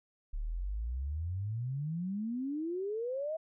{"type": "exponential sweep", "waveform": "sine", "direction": "up", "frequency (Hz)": [34.65, 652], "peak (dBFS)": -33, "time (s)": [0.33, 3.37], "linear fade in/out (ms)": 10, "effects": []}